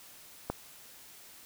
click, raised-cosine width 1 ms, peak -17 dBFS, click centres 0.5 s, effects white hiss -53 dBFS RMS until 1.45 s

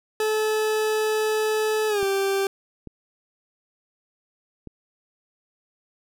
40% pulse tone with pitch glide, 432.1 to 391.7 Hz, A4 to G4, -31 to -1 cents, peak -20 dBFS, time 0.2-2.47 s, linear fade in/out 2 ms, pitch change -170 cents, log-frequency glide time 1.88-2.03 s
clicks, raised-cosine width 3 ms, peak -25 dBFS, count 3, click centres 2.029 / 2.873 / 4.673 s
effects none

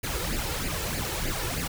pink noise with flanger, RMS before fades -30 dBFS, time 0.03-1.68 s, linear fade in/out 10 ms, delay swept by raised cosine 0.42 to 2.32 ms, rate 3.2 Hz, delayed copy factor +0.7, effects none

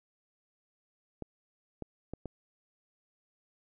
clicks, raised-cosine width 2 ms, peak -25 dBFS, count 4, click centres 1.223 / 1.823 / 2.136 / 2.257 s, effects none

